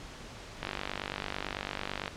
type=click train; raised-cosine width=0.3 ms; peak=-17 dBFS; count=72; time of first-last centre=0.63-2.079 s; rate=49 Hz; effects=pink hiss -46 dBFS RMS until 2.16 s + low-pass 6000 Hz 12 dB/octave